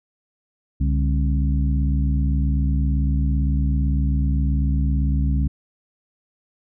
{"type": "harmonic tone with a mistuned harmonic", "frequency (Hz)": 67.8, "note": "C#2", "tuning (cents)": -38, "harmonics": [1, 2, 3, 4], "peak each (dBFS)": [-18, -24, -28, -30], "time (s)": [0.8, 5.48], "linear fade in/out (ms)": 10, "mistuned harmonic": 2, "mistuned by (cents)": 120, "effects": []}